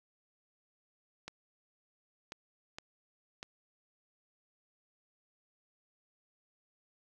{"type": "clicks", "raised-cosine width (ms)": 0.2, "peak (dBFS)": -25, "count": 4, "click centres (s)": [1.28, 2.321, 2.785, 3.429], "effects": []}